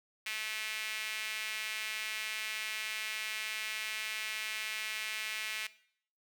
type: tone with high-pass filter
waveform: sawtooth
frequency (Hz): 216.7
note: A3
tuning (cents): -26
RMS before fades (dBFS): -38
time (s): 0.26-5.67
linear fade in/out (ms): 5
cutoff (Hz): 2300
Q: 2.8
effects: noise-tail reverb RT60 0.6 s tail -18 dB re dry